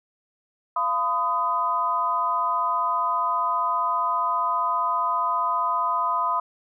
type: tone cluster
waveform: sine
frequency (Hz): 689 / 1010 / 1245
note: F5 / B5 / D#6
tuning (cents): -24 / +39 / +1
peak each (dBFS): -31 / -23 / -25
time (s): 0.76-6.4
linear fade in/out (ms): 5
effects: none